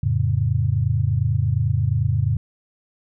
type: chord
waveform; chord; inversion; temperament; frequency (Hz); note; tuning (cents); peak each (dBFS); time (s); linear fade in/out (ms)
sine; F augmented; none; equal; 87.31 / 110 / 138.59; F2 / A2 / C#3; 0 / 0 / 0; -23 / -20 / -22; 0.03-2.37; 5
effects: none